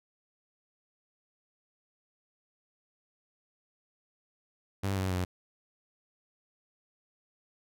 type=tone with pitch steps; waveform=sawtooth; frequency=98 / 94.33 / 90.81 Hz; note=G2 / F#2 / F#2; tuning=0 / +34 / -32 cents; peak=-25 dBFS; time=4.83-5.25 s; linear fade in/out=10 ms; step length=140 ms; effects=none